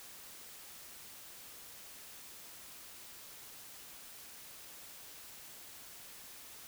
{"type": "silence", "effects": ["white hiss -52 dBFS RMS until 6.67 s"]}